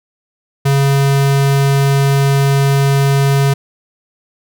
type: tone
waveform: square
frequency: 138.59 Hz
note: C#3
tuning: in tune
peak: -10 dBFS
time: 0.65-3.54 s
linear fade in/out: 10 ms
effects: none